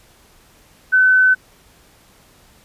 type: tone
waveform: sine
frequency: 1515 Hz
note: F#6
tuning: 40 cents sharp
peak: -9 dBFS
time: 0.92-1.35 s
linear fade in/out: 20 ms
effects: pink hiss -51 dBFS RMS until 2.64 s + resampled to 32000 Hz